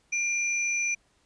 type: tone pair together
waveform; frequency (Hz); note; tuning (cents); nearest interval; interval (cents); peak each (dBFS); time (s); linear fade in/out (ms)
sine; 2384 / 5950; D7 / F#8; +25 / +9; octave + major third; 1584; -26 / -31; 0.12-0.95; 10
effects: pink hiss -67 dBFS RMS until 1.25 s + resampled to 22050 Hz